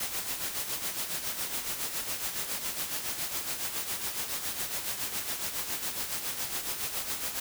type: noise with tremolo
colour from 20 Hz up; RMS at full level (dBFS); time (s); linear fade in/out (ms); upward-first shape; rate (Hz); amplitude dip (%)
white; -32; 0-7.4; 5; sine; 7.2; 55
effects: none